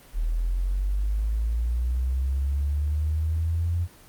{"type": "linear sweep", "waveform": "sine", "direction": "up", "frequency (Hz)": [38.53, 87.31], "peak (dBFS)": -22, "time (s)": [0.13, 3.88], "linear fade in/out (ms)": 50, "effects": ["pink hiss -51 dBFS RMS until 4.08 s", "Opus 24 kbps"]}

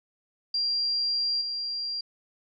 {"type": "tone with level steps", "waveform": "sine", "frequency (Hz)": 4758, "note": "D8", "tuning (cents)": 22, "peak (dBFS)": [-24, -29], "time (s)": [0.54, 2.01], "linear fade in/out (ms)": 5, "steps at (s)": 1.41, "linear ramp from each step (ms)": 5, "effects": []}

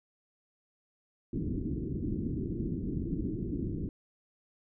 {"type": "low-pass noise", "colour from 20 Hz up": "white", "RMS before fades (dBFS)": -34, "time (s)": [1.33, 3.89], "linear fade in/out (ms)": 2, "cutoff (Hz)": 350, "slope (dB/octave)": 48, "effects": []}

